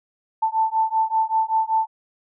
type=beating tone pair; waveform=sine; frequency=883 / 888.2 Hz; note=A5 / A5; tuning=+6 / +16 cents; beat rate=5.2 Hz; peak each=-21 dBFS; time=0.42-1.87 s; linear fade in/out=10 ms; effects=none